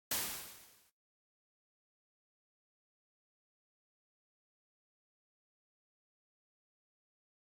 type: noise with exponential decay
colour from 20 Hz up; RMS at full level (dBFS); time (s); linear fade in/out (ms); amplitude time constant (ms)
white; -32; 0.11-0.9; 5; 170
effects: noise-tail reverb RT60 0.3 s tail -23 dB re dry + AAC 64 kbps